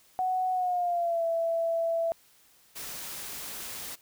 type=tone with pitch glide; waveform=sine; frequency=742 to 664.9 Hz; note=F#5 to E5; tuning=+5 to +15 cents; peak=-25 dBFS; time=0.19-2.12 s; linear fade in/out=0 ms; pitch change=-190 cents; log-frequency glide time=0.52-1.24 s
type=noise; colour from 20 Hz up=white; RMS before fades=-39 dBFS; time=2.75-3.96 s; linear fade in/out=20 ms
effects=white hiss -61 dBFS RMS until 4.01 s